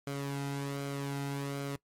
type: tone with flanger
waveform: sawtooth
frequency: 140 Hz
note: C#3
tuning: 18 cents sharp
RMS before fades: -36 dBFS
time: 0.07-1.76 s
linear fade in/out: 2 ms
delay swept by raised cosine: 1.1 to 1.78 ms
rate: 1.3 Hz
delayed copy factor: -0.55
effects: noise-tail reverb RT60 0.1 s tail -20 dB re dry + MP3 64 kbps